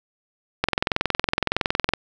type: click train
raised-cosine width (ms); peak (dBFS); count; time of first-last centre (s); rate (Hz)
0.3; -3; 29; 0.64-1.936; 21.6
effects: none